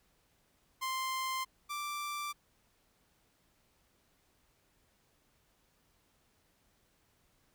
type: tone pair in turn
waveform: sawtooth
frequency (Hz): 1046.5 / 1174.7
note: C6 / D6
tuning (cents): 0 / 0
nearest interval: major second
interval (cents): 200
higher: second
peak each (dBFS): -30 / -33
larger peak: first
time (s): 0.81-1.45 / 1.69-2.33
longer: neither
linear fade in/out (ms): 20
effects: pink hiss -72 dBFS RMS until 7.54 s